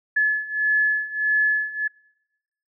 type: beating tone pair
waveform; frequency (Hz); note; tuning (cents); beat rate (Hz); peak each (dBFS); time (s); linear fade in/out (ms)
sine; 1714 / 1715.6; A6 / A6; -46 / -44; 1.6; -23 / -20; 0.16-1.88; 10
effects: noise-tail reverb RT60 0.9 s tail -24 dB re dry